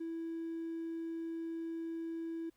triangle tone with hard clipping, 329.6 Hz, E4, in tune, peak -38 dBFS, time 0-2.5 s, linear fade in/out 10 ms, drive 4 dB, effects pink hiss -75 dBFS RMS until 2.56 s

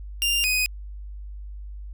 sawtooth tone pair in turn, 2794 / 2499 Hz, F7 / D#7, 0 / +7 cents, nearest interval major second, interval 193 cents, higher first, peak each -17 dBFS, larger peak neither, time 0.22-0.44 / 0.44-0.66 s, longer neither, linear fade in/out 0 ms, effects added 50 Hz sine -34 dBFS peak until 1.93 s

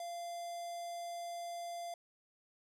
square tone with notch filter, 690 Hz, F5, 21 cents flat, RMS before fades -43 dBFS, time 0-1.94 s, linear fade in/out 2 ms, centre 2400 Hz, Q 1.3, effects low-pass 12000 Hz 12 dB/octave

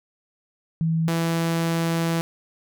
sine / sawtooth tone pair in turn, 162.6 / 166.02 Hz, E3 / E3, -23 / +13 cents, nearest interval unison, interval 36 cents, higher second, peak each -19 / -17 dBFS, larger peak second, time 0.81-1.08 / 1.08-2.21 s, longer second, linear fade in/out 0 ms, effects none

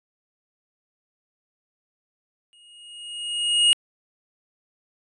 square tone with exponential growth, 2870 Hz, F7, 47 cents sharp, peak -13 dBFS, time 2.53-3.73 s, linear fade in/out 0 ms, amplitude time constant 260 ms, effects resampled to 22050 Hz

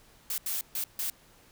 blue noise bursts at uneven times, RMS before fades -32 dBFS, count 4, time 0.3-0.38 / 0.46-0.61 / 0.75-0.84 / 0.99-1.1 s, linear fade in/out 2 ms, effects pink hiss -59 dBFS RMS until 1.51 s

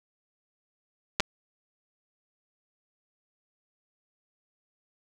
clicks, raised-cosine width 0.2 ms, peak -7 dBFS, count 2, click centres 1.199 / 1.204 s, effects none

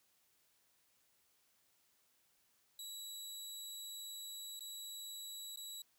20% pulse tone with dropouts, 3907 Hz, B7, 19 cents flat, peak -40 dBFS, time 2.79-5.82 s, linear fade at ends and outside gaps 2 ms, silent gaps 4.594-4.606 / 5.56-5.572 s, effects white hiss -75 dBFS RMS until 5.98 s

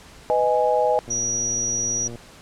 sine chord, G# minor, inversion first, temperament equal with one note detuned, 499.3 / 622.3 / 830.6 Hz, B4 / D#5 / G#5, +19 / 0 / 0 cents, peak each -21 dBFS, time 0.3-0.99 s, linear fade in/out 0 ms
click train, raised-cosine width 2 ms, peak -24 dBFS, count 128, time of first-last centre 1.08-2.156 s, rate 118 Hz
sine tone, 5800 Hz, F#8, 35 cents flat, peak -21 dBFS, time 1.1-2.08 s, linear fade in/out 10 ms
effects pink hiss -46 dBFS RMS until 2.41 s + low-pass 9000 Hz 12 dB/octave

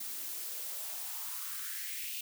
blue noise with high-pass filter sweep, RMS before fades -40 dBFS, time 0-2.21 s, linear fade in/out 5 ms, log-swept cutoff 230 to 2800 Hz, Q 3.8, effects none

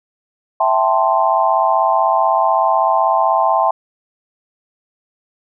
sine chord, A minor seventh, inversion second, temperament equal, 659.3 / 784 / 880 / 1046.5 Hz, E5 / G5 / A5 / C6, 0 / 0 / 0 / 0 cents, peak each -17 dBFS, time 0.6-3.71 s, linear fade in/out 5 ms, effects none

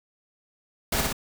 pink noise with echo, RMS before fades -25 dBFS, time 0.92-1.01 s, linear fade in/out 5 ms, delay 59 ms, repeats 2, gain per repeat -2 dB, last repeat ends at 1.128 s, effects none

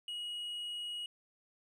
sine tone with tanh clipping, 2900 Hz, F#7, 35 cents flat, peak -39 dBFS, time 0.08-1.06 s, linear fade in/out 2 ms, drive 4 dB, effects none

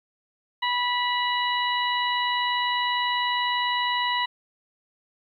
harmonic tone with a mistuned harmonic, 981 Hz, B5, 12 cents flat, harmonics 1 / 2 / 3 / 4, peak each -25 / -28 / -30 / -31 dBFS, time 0.62-4.26 s, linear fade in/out 10 ms, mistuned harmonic 3, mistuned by -17 cents, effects 10-bit

